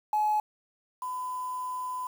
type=tone pair in turn; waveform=sine; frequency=849 / 1006.9 Hz; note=G#5 / B5; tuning=+38 / +33 cents; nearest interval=minor third; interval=295 cents; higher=second; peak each=-22 / -31 dBFS; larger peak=first; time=0.13-0.4 / 1.02-2.07 s; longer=second; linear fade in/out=2 ms; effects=tanh soft clip ceiling -19 dBFS + 8-bit